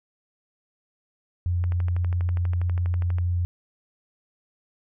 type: tone with vibrato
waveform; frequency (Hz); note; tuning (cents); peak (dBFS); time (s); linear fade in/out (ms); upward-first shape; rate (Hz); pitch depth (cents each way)
sine; 88; F2; +14; -21; 1.46-3.45; 0; triangle; 6.1; 9
type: click train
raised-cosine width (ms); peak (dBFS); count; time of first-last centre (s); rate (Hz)
0.5; -24; 20; 1.64-3.185; 12.3
effects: none